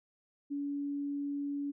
sine tone, 284.6 Hz, C#4, 46 cents sharp, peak -33 dBFS, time 0.5-1.72 s, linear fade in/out 20 ms, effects none

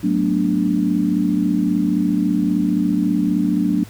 sine chord, B minor seventh, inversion second, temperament equal with one note detuned, 185 / 220 / 243.7 / 293.7 Hz, F#3 / A3 / B3 / D4, 0 / 0 / -23 / 0 cents, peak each -20 / -22 / -23 / -19 dBFS, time 0.03-3.84 s, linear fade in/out 10 ms, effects added 106 Hz sine -38 dBFS peak until 3.89 s + pink hiss -44 dBFS RMS until 3.89 s

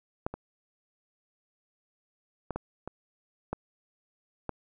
clicks, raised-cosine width 1 ms, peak -15 / -23 / -19 / -19 / -23 / -17 / -18 dBFS, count 7, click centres 0.265 / 0.34 / 2.507 / 2.56 / 2.876 / 3.53 / 4.493 s, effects none

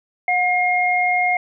sine tone pair together, 723.6 / 2136 Hz, F#5 / C7, -39 / +35 cents, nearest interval octave + perfect fifth, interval 1874 cents, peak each -18 / -18 dBFS, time 0.28-1.37 s, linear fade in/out 2 ms, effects none

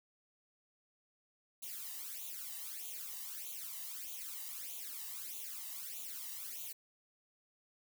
blue noise with flanger, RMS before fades -45 dBFS, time 1.62-6.73 s, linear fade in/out 10 ms, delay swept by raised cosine 0.29 to 1.06 ms, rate 1.6 Hz, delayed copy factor +0.9, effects none

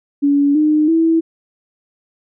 sine tone with pitch steps, 284.4 / 304.8 / 326.7 Hz, C#4 / D#4 / E4, +45 / -36 / -15 cents, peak -10 dBFS, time 0.22-1.21 s, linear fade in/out 20 ms, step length 330 ms, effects none

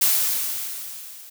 blue noise with level ramp, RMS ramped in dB -17 to -43 dBFS, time 0.01-1.3 s, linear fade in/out 10 ms, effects none

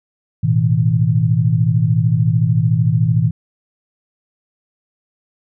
sine chord, A suspended second, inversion none, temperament equal with one note detuned, 110 / 123.47 / 160.68 Hz, A2 / B2 / E3, 0 / 0 / -44 cents, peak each -16 dBFS, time 0.43-3.31 s, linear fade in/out 10 ms, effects none

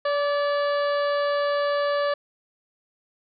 harmonic tone with a mistuned harmonic, 575 Hz, D5, 37 cents flat, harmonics 1 / 2 / 3 / 4 / 5 / 6 / 7 / 8, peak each -22 / -28 / -32 / -45 / -41 / -43 / -42 / -42 dBFS, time 0.05-2.14 s, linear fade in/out 5 ms, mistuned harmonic 2, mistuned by +20 cents, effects none

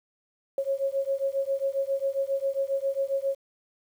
sine beating tone pair, 543 / 550.4 Hz, C#5 / C#5, -36 / -12 cents, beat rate 7.4 Hz, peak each -28 dBFS, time 0.58-3.35 s, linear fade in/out 2 ms, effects 9-bit

